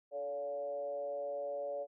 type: tone with frequency modulation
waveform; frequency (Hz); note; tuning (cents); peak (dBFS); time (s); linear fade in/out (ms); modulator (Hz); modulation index
sine; 570; C#5; +48; -36; 0.11-1.87; 50; 136; 0.64
effects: none